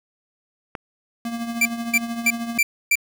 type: click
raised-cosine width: 0.5 ms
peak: -15 dBFS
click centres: 0.752 s
type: tone with tremolo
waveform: square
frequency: 233.1 Hz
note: A#3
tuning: in tune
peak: -24 dBFS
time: 1.25-2.58 s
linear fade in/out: 2 ms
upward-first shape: triangle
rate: 13 Hz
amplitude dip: 60%
type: tone bursts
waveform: 45% pulse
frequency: 2349 Hz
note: D7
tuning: in tune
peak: -14 dBFS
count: 5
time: 1.61-2.955 s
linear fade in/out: 5 ms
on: 45 ms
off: 280 ms
effects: 8-bit